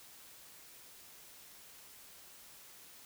silence, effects white hiss -56 dBFS RMS until 3.05 s

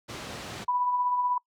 pink low-pass noise, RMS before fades -38 dBFS, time 0.08-0.65 s, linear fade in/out 20 ms, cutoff 6100 Hz, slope 12 dB/octave
sine tone with tremolo, 987.8 Hz, B5, in tune, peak -22 dBFS, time 0.68-1.38 s, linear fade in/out 5 ms, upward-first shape triangle, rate 16 Hz, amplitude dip 45%
effects noise-tail reverb RT60 0.1 s tail -24 dB re dry + high-pass 100 Hz 12 dB/octave

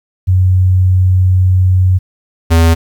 sine / square tone pair in turn, 92.5 / 82.61 Hz, F#2 / E2, 0 / +4 cents, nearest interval major second, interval 196 cents, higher first, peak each -6 dBFS, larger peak neither, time 0.27-1.99 / 2.5-2.75 s, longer first, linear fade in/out 20 ms, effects 8-bit

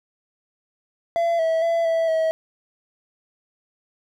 triangle tone with pitch steps, 677 / 650 / 670 / 657 / 643 Hz, E5 / E5 / E5 / E5 / E5, +46 / -24 / +28 / -6 / -43 cents, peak -16 dBFS, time 1.16-2.31 s, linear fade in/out 0 ms, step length 230 ms, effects none

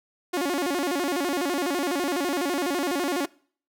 sawtooth tone with vibrato, 317.2 Hz, D#4, 33 cents sharp, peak -20 dBFS, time 0.33-3.26 s, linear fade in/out 10 ms, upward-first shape square, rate 12 Hz, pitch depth 210 cents each way, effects noise-tail reverb RT60 0.5 s tail -23 dB re dry

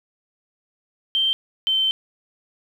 sine tone pair in turn, 3136 / 3096 Hz, G7 / G7, 0 / -22 cents, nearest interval unison, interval 22 cents, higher first, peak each -17 dBFS, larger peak neither, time 1.15-1.33 / 1.67-1.91 s, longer second, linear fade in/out 0 ms, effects 8-bit

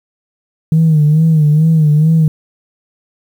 sine tone with vibrato, 155.56 Hz, D#3, in tune, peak -5 dBFS, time 0.72-2.28 s, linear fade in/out 2 ms, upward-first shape sine, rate 2.3 Hz, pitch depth 79 cents each way, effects tanh soft clip ceiling -3 dBFS + 7-bit

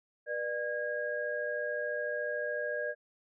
sine tone cluster, 484.2 / 598 / 1635 Hz, B4 / D5 / G#6, -34 / +31 / -28 cents, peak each -38 / -35 / -36 dBFS, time 0.26-2.95 s, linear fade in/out 50 ms, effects none

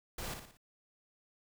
pink noise with echo, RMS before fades -41 dBFS, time 0.18-0.34 s, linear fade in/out 5 ms, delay 58 ms, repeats 4, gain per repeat -6 dB, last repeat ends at 0.572 s, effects none

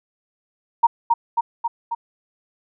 sine tone with echo, 932.3 Hz, A#5, in tune, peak -9 dBFS, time 0.83-0.87 s, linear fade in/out 10 ms, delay 270 ms, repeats 4, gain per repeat -3 dB, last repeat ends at 1.95 s, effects none

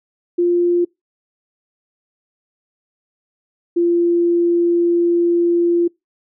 sine tone pair in turn, 349.2 / 344.2 Hz, F4 / F4, 0 / -25 cents, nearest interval unison, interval 25 cents, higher first, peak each -12 dBFS, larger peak neither, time 0.38-0.85 / 3.76-5.88 s, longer second, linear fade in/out 10 ms, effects noise-tail reverb RT60 0.2 s tail -26 dB re dry

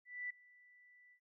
sine tone with ADSR envelope, 1975.5 Hz, B6, in tune, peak -38 dBFS, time 0.05-1.2 s, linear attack 250 ms, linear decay 7 ms, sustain -24 dB, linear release 80 ms, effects none

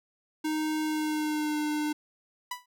square tone with pitch glide, 310 to 301.2 Hz, D#4 to D4, -6 to +44 cents, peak -28 dBFS, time 0.44-1.93 s, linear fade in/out 10 ms, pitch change -50 cents, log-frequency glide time 0.83-1.59 s
sawtooth tone with exponential decay, 987.8 Hz, B5, in tune, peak -26 dBFS, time 2.51-2.66 s, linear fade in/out 5 ms, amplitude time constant 32 ms
effects none

